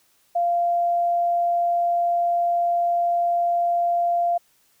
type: tone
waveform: sine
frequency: 693 Hz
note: F5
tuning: 14 cents flat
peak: -18 dBFS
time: 0.35-4.38 s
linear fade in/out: 10 ms
effects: white hiss -62 dBFS RMS until 4.8 s